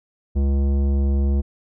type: tone with tanh clipping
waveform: sine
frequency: 69.3 Hz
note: C#2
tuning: in tune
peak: -18 dBFS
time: 0.35-1.42 s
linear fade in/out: 20 ms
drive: 14 dB
effects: none